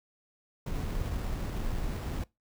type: noise with sample-and-hold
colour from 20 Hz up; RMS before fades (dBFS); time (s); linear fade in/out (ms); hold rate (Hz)
brown; -33; 0.66-2.24; 5; 6300
effects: noise-tail reverb RT60 0.2 s tail -22 dB re dry

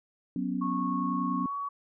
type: chord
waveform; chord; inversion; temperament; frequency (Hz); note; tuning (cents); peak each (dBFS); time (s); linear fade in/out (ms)
sine; F# suspended fourth; none; equal; 185 / 246.9 / 277.2; F#3 / B3 / C#4; 0 / 0 / 0; -33 / -32 / -33; 0.36-1.46; 2
type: tone with pitch glide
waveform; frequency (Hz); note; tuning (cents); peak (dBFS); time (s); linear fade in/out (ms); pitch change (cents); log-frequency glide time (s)
sine; 1100 to 1127; C#6 to C#6; -14 to +28; -31; 0.61-1.69; 10; +42; 1.41-1.54
effects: none

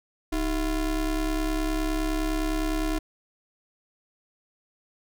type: ring-modulated tone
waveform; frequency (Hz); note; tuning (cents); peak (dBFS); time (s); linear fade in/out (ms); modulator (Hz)
square; 173.9; F3; -7; -22; 0.32-2.99; 10; 139
effects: none

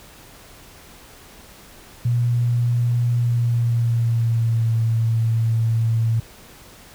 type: tone with pitch glide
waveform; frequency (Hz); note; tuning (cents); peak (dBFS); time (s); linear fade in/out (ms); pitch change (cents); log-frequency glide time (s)
sine; 120 to 113.59; B2 to A#2; -49 to -44; -16; 2.05-6.2; 5; -95; 3.14-4.75
effects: pink hiss -45 dBFS RMS until 6.94 s

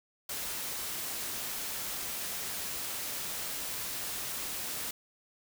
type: noise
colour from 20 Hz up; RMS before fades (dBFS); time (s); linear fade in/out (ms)
white; -37; 0.29-4.91; 5
effects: none

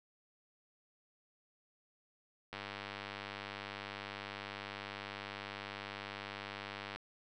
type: click train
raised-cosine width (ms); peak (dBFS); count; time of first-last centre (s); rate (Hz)
0.3; -26; 444; 2.53-6.96; 100
effects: none

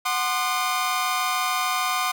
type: chord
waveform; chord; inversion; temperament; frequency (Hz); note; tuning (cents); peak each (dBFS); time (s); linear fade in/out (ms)
sawtooth; C diminished; second; equal with one note detuned; 740 / 1046.5 / 1213.3; Gb5 / C6 / Eb6; 0 / 0 / -44; -24 / -23 / -22; 0.05-2.12; 10
effects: none

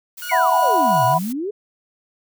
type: noise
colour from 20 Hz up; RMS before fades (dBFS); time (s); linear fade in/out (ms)
blue; -35; 0.17-1.33; 10
type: tone with tremolo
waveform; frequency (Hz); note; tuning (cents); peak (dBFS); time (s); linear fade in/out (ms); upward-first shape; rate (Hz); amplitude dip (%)
sawtooth; 1449; F#6; -37; -25; 0.22-1.14; 0; sine; 2.9; 45
type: exponential two-way sweep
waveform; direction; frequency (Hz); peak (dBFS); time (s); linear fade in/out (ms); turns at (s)
sine; down then up; 2349 to 116 to 436.3; -22; 0.29-1.51; 10; 1.05
type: chord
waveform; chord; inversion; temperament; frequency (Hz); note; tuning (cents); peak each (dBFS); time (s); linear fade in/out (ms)
sine; E suspended second; none; equal; 659.3 / 740 / 987.8; E5 / F#5 / B5; 0 / 0 / 0; -21 / -19 / -16; 0.31-1.19; 20
effects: none

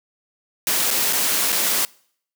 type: noise with dropouts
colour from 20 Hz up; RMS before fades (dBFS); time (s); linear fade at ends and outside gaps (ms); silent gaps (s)
white; -20; 0.67-1.85; 1; 0.905-0.91 / 1.127-1.131 / 1.521-1.526
effects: noise-tail reverb RT60 0.6 s tail -25 dB re dry + high-pass 200 Hz 12 dB/octave

